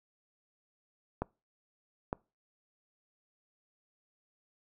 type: clicks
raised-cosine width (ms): 1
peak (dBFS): -18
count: 2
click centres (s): 1.22 / 2.129
effects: noise-tail reverb RT60 0.3 s tail -25 dB re dry